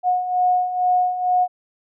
sine beating tone pair, 725 / 727.2 Hz, F#5 / F#5, -35 / -30 cents, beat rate 2.2 Hz, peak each -23 / -17 dBFS, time 0.03-1.48 s, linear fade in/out 50 ms, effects none

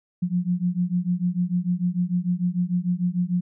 sine beating tone pair, 174.61 / 181.31 Hz, F3 / F#3, 0 / -35 cents, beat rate 6.7 Hz, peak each -24 dBFS, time 0.22-3.41 s, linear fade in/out 10 ms, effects none

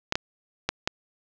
clicks, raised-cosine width 0.2 ms, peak -6 dBFS, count 4, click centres 0.124 / 0.155 / 0.69 / 0.875 s, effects low-pass 6000 Hz 12 dB/octave + 7-bit

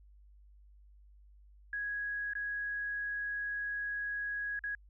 sine tone with dropouts, 1661.2 Hz, G#6, in tune, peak -34 dBFS, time 1.73-4.75 s, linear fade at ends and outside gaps 2 ms, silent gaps 2.335-2.352 / 4.592-4.638 s, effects added 50 Hz sine -56 dBFS peak until 4.89 s

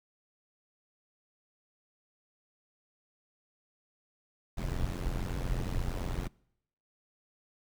brown noise with amplitude modulation, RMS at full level -29 dBFS, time 4.57-6.28 s, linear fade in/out 10 ms, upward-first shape sine, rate 88.5 Hz, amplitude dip 90%, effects noise-tail reverb RT60 0.8 s tail -26 dB re dry

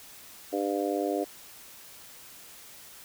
harmonic tone, 100 Hz, G2, 35 cents sharp, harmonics 3 / 4 / 5 / 6 / 7, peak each -31 / -32 / -33 / -34 / -34 dBFS, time 0.52-1.25 s, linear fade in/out 20 ms, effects white hiss -49 dBFS RMS until 3.04 s

